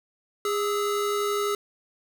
square tone pair together, 409.8 / 1301 Hz, G#4 / E6, -23 / -23 cents, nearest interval octave + minor sixth, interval 2000 cents, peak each -26 / -30 dBFS, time 0.45-1.55 s, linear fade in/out 2 ms, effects none

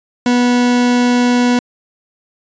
40% pulse tone, 244.7 Hz, B3, 16 cents flat, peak -9 dBFS, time 0.26-1.59 s, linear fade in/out 2 ms, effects resampled to 16000 Hz

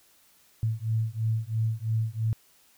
sine beating tone pair, 110 / 113 Hz, A2 / A2, 0 / +47 cents, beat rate 3 Hz, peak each -28 dBFS, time 0.63-2.33 s, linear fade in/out 0 ms, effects white hiss -61 dBFS RMS until 2.77 s

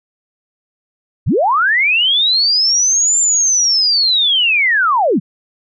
sine linear two-way sweep, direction up then down, 52.1 to 7310 to 136.3 Hz, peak -10 dBFS, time 1.26-5.2 s, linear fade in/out 20 ms, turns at 3.19 s, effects none

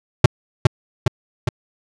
square tone with echo, 122.7 Hz, B2, 11 cents flat, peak -4 dBFS, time 0.24-0.26 s, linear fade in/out 5 ms, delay 410 ms, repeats 3, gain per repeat -4 dB, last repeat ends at 1.49 s, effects low-pass 7000 Hz 12 dB/octave

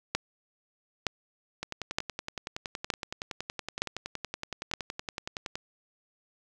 two click trains, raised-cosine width 0.2 ms, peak -9 / -17 dBFS, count 6 / 43, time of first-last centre 0.15-4.737 / 1.63-5.555 s, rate 1.09 / 10.7 Hz, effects none

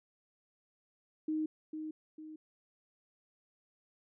sine tone with echo, 311.1 Hz, D#4, in tune, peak -31 dBFS, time 1.28-1.46 s, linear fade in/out 5 ms, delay 450 ms, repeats 2, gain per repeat -7 dB, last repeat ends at 2.36 s, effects none

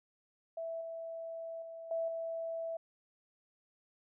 sine tone with level steps, 659 Hz, E5, 1 cent flat, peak -37 / -40 / -44 / -32 / -36 dBFS, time 0.57-2.77 s, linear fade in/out 5 ms, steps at 0.81 / 1.62 / 1.91 / 2.08 s, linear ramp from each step 2 ms, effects none

